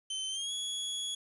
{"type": "tone with pitch glide", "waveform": "sawtooth", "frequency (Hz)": [3078, 3357], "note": ["G7", "G#7"], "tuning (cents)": [-32, 18], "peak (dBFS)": -31, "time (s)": [0.1, 1.15], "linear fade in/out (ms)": 5, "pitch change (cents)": 150, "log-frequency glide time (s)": [0.29, 0.52], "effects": ["resampled to 24000 Hz", "10-bit"]}